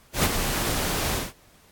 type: noise with ADSR envelope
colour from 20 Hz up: pink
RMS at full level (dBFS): -19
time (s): 0.13-1.33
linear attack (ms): 110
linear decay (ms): 35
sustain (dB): -7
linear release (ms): 190
effects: pink hiss -56 dBFS RMS until 1.71 s + AAC 64 kbps